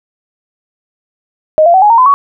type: tone with pitch steps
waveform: sine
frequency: 622.3 / 686.5 / 757.3 / 835.5 / 921.7 / 1016.8 / 1121.7 Hz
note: D#5 / F5 / F#5 / G#5 / A#5 / C6 / C#6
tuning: 0 / -30 / +40 / +10 / -20 / -50 / +20 cents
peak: -3 dBFS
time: 1.58-2.14 s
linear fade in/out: 0 ms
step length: 80 ms
effects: none